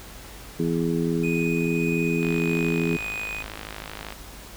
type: harmonic tone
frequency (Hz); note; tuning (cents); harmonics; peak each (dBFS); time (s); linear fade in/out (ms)
83.4; E2; +21; 2 / 3 / 4 / 5; -25 / -27 / -28 / -28; 0.59-2.97; 10
type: tone with tremolo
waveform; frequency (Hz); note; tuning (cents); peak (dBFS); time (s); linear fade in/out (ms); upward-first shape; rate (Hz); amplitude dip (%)
triangle; 2489; D#7; 0; -27; 1.23-3.43; 10; sine; 1.7; 25
type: click train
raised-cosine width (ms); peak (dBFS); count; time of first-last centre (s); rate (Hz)
0.3; -18; 101; 2.23-4.124; 52.8
effects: added 50 Hz sine -44 dBFS peak until 4.56 s + pink hiss -43 dBFS RMS until 4.56 s